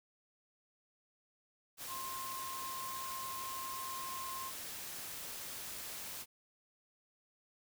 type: tone in noise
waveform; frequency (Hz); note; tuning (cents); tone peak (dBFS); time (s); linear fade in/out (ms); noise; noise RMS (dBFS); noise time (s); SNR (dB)
sine; 1058; C6; +19; -42; 1.87-4.52; 50; white; -45; 1.77-6.26; 0
effects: none